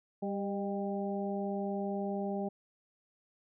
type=harmonic tone with a mistuned harmonic; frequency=198.3 Hz; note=G3; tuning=20 cents sharp; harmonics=1 / 2 / 3 / 4; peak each=-35 / -38 / -40 / -41 dBFS; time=0.22-2.49 s; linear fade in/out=10 ms; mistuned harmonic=3; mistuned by=+40 cents; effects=none